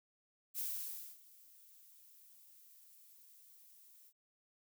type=noise with ADSR envelope; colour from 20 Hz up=violet; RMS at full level=-39 dBFS; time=0.54-4.13 s; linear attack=45 ms; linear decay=590 ms; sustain=-23 dB; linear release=58 ms; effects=none